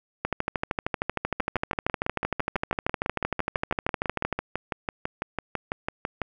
two click trains, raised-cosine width 0.5 ms, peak -12 / -10 dBFS, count 30 / 54, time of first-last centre 1.4-6.217 / 0.25-4.327 s, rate 6.02 / 13 Hz, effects none

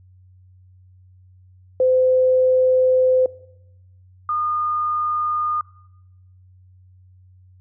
sine tone pair in turn, 513 / 1220.1 Hz, C5 / D#6, -34 / -34 cents, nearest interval octave + minor third, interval 1500 cents, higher second, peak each -13 / -19 dBFS, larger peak first, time 1.8-3.26 / 4.29-5.61 s, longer first, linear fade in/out 2 ms, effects noise-tail reverb RT60 0.9 s tail -21 dB re dry + added 92 Hz sine -47 dBFS peak until 7.6 s

